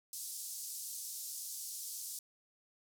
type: band-pass noise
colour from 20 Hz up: white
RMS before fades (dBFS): -44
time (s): 0.13-2.19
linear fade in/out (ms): 2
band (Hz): 5000 to 13000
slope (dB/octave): 24
effects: none

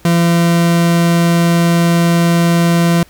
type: tone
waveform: 40% pulse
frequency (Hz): 170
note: F3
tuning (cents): -46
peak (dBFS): -8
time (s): 0.05-3.03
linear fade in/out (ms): 2
effects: pink hiss -46 dBFS RMS until 3.09 s

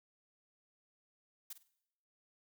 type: noise with echo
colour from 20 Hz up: blue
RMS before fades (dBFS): -45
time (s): 1.5-1.53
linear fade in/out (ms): 5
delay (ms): 51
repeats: 3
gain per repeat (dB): -12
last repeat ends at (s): 1.683
effects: noise-tail reverb RT60 0.8 s tail -19 dB re dry

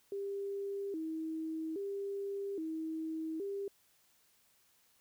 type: tone with vibrato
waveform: sine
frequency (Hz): 356.5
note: F4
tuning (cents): +36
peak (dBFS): -36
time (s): 0.12-3.68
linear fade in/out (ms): 2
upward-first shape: square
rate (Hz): 0.61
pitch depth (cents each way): 190
effects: white hiss -70 dBFS RMS until 5 s

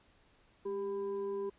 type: tone with frequency modulation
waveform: sine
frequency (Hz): 396.1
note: G4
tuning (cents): +18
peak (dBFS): -34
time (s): 0.65-1.5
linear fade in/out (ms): 10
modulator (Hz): 602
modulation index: 0.41
effects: pink hiss -67 dBFS RMS until 1.58 s + resampled to 8000 Hz

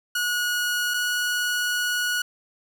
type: tone pair in turn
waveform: sawtooth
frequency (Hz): 1454 / 1460.3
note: F#6 / F#6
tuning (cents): -31 / -23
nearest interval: unison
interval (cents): 8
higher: second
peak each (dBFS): -19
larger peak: neither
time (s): 0.15-0.94 / 0.94-2.22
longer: second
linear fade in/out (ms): 5
effects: none

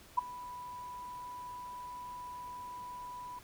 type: tone with ADSR envelope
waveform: sine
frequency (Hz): 987.8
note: B5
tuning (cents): 0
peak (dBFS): -22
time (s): 0.17-3.39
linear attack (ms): 15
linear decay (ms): 11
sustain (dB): -20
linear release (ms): 4
effects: pink hiss -57 dBFS RMS until 3.43 s

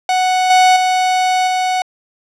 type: tone with level steps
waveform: 45% pulse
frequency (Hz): 740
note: F#5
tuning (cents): 0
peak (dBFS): -12 / -7 / -12 / -14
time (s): 0.09-1.82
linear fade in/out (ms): 2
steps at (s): 0.5 / 0.76 / 1.47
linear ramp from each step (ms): 5
effects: low-pass 7000 Hz 12 dB/octave

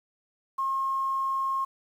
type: tone with quantisation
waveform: sine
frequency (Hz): 1075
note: C6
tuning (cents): +47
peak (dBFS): -25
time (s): 0.58-1.65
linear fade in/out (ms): 10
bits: 9
effects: none

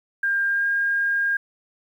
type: tone with pitch glide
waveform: sine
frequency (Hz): 1601 to 1615.9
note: G6 to G#6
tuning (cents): +36 to -48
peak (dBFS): -19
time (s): 0.23-1.37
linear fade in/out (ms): 5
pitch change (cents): +16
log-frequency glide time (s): 0.47-0.66
effects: 9-bit

